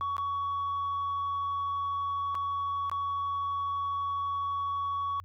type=tone with dropouts; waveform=sine; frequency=1122 Hz; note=C#6; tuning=21 cents sharp; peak=-27 dBFS; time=0.01-5.2 s; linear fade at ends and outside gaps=0 ms; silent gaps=0.167-0.181 / 2.346-2.352 / 2.897-2.915 s; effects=tanh soft clip ceiling -27 dBFS + added 89 Hz sine -47 dBFS peak until 5.24 s